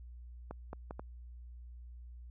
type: clicks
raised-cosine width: 1 ms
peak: -28 dBFS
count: 4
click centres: 0.51 / 0.731 / 0.909 / 0.995 s
effects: added 60 Hz sine -47 dBFS peak until 2.3 s